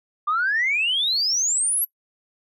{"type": "exponential sweep", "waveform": "sine", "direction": "up", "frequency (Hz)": [1173, 11840], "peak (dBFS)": -18, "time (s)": [0.27, 1.85], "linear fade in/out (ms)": 10, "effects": ["noise-tail reverb RT60 0.1 s tail -23 dB re dry", "tanh soft clip ceiling -14 dBFS"]}